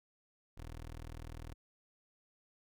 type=tone; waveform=20% pulse; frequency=40 Hz; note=D#1; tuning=49 cents sharp; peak=-40 dBFS; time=0.57-1.54 s; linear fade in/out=10 ms; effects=none